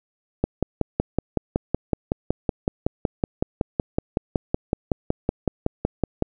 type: click train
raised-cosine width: 2 ms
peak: -6 dBFS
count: 32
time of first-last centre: 0.44-6.224 s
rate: 5.36 Hz
effects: none